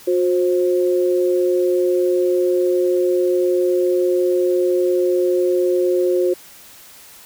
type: tone pair together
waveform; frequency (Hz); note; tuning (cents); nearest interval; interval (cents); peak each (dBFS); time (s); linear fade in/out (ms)
sine; 360.7 / 529; F#4 / C5; -44 / +19; perfect fifth; 663; -15 / -20; 0.07-6.34; 10
effects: white hiss -43 dBFS RMS until 7.25 s